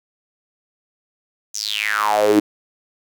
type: tone with high-pass filter sweep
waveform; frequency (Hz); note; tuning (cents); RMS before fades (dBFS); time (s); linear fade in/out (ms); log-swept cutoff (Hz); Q
sawtooth; 105.7; G#2; +31; -18; 1.54-2.4; 10; 6500 to 290; 8
effects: none